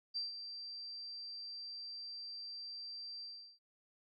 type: tone with ADSR envelope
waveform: sine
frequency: 4699 Hz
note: D8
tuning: in tune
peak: -35 dBFS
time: 0.14-3.59 s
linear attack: 26 ms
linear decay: 150 ms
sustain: -9 dB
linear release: 370 ms
effects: none